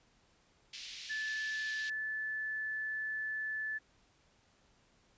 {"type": "band-pass noise", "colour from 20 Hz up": "white", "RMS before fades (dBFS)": -47, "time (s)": [0.73, 1.9], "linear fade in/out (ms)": 5, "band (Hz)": [2400, 5100], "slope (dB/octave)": 24}
{"type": "tone", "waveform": "sine", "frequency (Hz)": 1741, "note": "A6", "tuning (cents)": -19, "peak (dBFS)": -35, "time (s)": [1.09, 3.79], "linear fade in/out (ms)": 20}
{"effects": ["pink hiss -69 dBFS RMS until 5.17 s", "resampled to 16000 Hz"]}